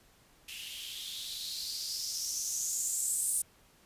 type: noise with band-pass filter sweep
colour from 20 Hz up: violet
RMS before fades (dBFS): -36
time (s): 0.48-3.42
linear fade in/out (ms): 5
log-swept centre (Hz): 2700 to 9100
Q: 5.5
effects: pink hiss -63 dBFS RMS until 3.85 s + resampled to 32000 Hz